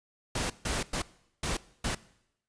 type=noise bursts at uneven times; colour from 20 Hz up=pink; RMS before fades=-31 dBFS; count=5; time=0.35-0.5 / 0.65-0.83 / 0.93-1.02 / 1.43-1.57 / 1.84-1.95 s; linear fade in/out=5 ms; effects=noise-tail reverb RT60 0.8 s tail -20 dB re dry + resampled to 22050 Hz